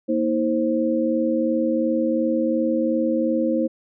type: tone cluster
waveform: sine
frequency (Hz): 235.9 / 318.7 / 527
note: A#3 / D#4 / C5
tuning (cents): +21 / +42 / +12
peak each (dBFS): -23 / -22 / -23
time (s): 0.08-3.68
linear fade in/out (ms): 20
effects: none